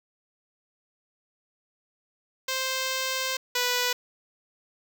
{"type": "tone pair in turn", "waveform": "5% pulse", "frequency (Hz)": [523.3, 492.7], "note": ["C5", "B4"], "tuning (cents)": [0, -4], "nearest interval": "minor second", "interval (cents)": 104, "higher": "first", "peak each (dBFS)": [-15, -12], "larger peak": "second", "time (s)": [[2.48, 3.37], [3.55, 3.93]], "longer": "first", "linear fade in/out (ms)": 5, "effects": []}